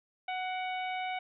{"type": "harmonic tone with a mistuned harmonic", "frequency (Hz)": 740, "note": "F#5", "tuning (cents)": 0, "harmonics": [1, 2, 3, 4, 5], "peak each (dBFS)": [-34, -45, -39, -46, -50], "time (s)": [0.28, 1.19], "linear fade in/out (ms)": 5, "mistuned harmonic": 3, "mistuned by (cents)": 24, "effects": []}